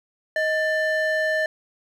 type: ring-modulated tone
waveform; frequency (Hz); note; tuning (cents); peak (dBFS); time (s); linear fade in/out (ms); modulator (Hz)
triangle; 1200; D6; +37; -15; 0.36-1.46; 2; 573
effects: none